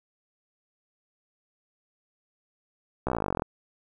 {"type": "slowing click train", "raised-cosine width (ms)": 1, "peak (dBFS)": -13, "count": 19, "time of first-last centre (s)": [3.07, 3.421], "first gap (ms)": 15, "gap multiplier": 1.03, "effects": ["9-bit"]}